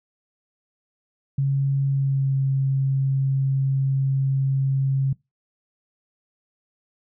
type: tone with pitch glide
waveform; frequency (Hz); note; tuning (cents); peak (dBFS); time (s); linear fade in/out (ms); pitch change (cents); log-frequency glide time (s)
sine; 137.6 to 135.31; C#3 to C#3; -12 to -41; -18; 1.38-5.13; 5; -29; 1.87-2.38
effects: noise-tail reverb RT60 0.2 s tail -22 dB re dry